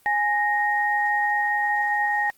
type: tone pair together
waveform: sine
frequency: 830.6 / 1864.7 Hz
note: G#5 / A#6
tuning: 0 / 0 cents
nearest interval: octave + major second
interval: 1400 cents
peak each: -22 dBFS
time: 0.06-2.3 s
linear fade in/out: 0 ms
effects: white hiss -58 dBFS RMS until 2.37 s + Opus 32 kbps